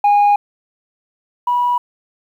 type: tone pair in turn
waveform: sine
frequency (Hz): 820 / 975.1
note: G#5 / B5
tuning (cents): -22 / -22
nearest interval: minor third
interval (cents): 300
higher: second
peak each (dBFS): -6 / -12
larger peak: first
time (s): 0.04-0.36 / 1.47-1.78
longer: first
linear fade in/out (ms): 5
effects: tanh soft clip ceiling -8 dBFS + 8-bit